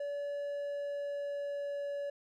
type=tone with pitch glide; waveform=triangle; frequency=573 to 569.4 Hz; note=D5 to C#5; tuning=-43 to +46 cents; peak=-33 dBFS; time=0-2.1 s; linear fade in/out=5 ms; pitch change=-11 cents; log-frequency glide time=0.34-1.9 s; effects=none